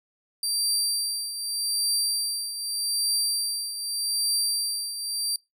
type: tone with tremolo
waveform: 25% pulse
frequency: 4699 Hz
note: D8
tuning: in tune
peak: -17 dBFS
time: 0.43-5.36 s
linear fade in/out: 2 ms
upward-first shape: triangle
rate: 0.83 Hz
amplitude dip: 70%
effects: noise-tail reverb RT60 0.2 s tail -23 dB re dry